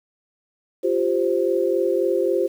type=chord; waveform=sine; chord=F suspended second; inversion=none; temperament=just; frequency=349.2 / 392.9 / 523.8 Hz; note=F4 / G4 / C5; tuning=0 / +4 / +2 cents; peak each=-22 dBFS; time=0.83-2.48 s; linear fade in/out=20 ms; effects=8-bit